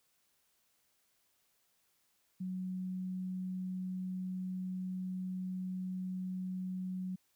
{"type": "tone", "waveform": "sine", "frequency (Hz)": 185, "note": "F#3", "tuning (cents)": 0, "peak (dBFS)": -36, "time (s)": [2.4, 7.16], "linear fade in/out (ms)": 10, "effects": ["white hiss -75 dBFS RMS until 7.35 s"]}